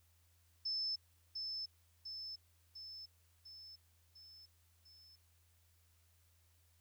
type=tone with echo; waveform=sine; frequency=5260 Hz; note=E8; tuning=5 cents flat; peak=-36 dBFS; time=0.65-0.96 s; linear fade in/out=10 ms; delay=700 ms; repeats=6; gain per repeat=-4 dB; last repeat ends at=5.16 s; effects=added 84 Hz sine -70 dBFS peak until 6.8 s + white hiss -75 dBFS RMS until 6.8 s